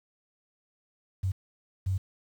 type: tone bursts at uneven times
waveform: sine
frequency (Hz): 94.6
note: F#2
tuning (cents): +39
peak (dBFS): -25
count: 2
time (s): 1.23-1.32 / 1.86-1.98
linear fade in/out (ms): 10
effects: 9-bit